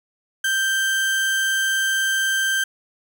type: tone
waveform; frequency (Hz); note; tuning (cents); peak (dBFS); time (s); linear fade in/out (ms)
35% pulse; 1568; G6; 0; -17; 0.44-2.64; 5
effects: none